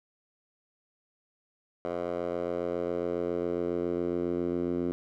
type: tone with band-pass filter sweep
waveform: 10% pulse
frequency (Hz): 87.31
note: F2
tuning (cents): 0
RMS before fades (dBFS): -31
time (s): 1.85-4.92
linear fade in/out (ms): 0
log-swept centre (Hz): 640 to 300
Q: 2
effects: none